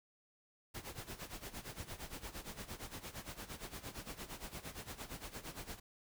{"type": "noise with tremolo", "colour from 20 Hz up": "pink", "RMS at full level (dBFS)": -45, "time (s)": [0.74, 5.8], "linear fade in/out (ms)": 10, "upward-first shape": "sine", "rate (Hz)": 8.7, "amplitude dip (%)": 80, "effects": []}